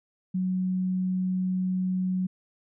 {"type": "tone", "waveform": "sine", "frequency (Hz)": 185, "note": "F#3", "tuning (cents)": 0, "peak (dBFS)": -24, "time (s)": [0.34, 2.27], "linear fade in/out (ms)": 10, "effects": []}